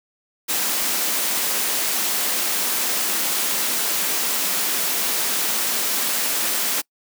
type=high-pass noise; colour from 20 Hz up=white; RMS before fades=-22 dBFS; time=0.48-6.82 s; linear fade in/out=20 ms; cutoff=180 Hz; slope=48 dB/octave; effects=noise-tail reverb RT60 0.1 s tail -26 dB re dry